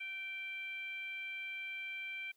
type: tone with frequency modulation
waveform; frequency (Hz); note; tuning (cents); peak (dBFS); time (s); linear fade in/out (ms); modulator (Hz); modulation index
sine; 2349; D7; 0; -40; 0-2.32; 10; 814; 0.52
effects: white hiss -75 dBFS RMS until 2.36 s + high-pass 200 Hz 12 dB/octave